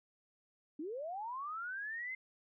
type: linear sweep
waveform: sine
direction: up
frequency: 280.2 to 2093 Hz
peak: -39 dBFS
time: 0.79-2.15 s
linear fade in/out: 5 ms
effects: none